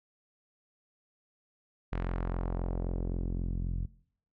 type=tone with low-pass filter sweep; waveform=sawtooth; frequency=43.79 Hz; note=F1; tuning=5 cents sharp; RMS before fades=-33 dBFS; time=1.92-3.86 s; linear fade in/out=10 ms; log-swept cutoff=2200 to 140 Hz; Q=1.1; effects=noise-tail reverb RT60 0.6 s tail -20 dB re dry